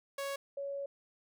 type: tone pair in turn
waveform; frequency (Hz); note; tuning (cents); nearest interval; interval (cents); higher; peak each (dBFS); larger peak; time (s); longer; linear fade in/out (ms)
sawtooth / sine; 555 / 559.2; C#5 / C#5; +2 / +15; unison; 13; second; -32 / -36; first; 0.18-0.36 / 0.57-0.86; second; 5
effects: none